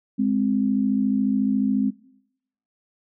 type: tone pair together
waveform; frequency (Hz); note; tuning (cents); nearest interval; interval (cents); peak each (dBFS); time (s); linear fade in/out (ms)
sine; 207.5 / 261.6; G#3 / C4; -1 / 0; major third; 401; -21; 0.18-1.91; 20
effects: noise-tail reverb RT60 0.8 s tail -21 dB re dry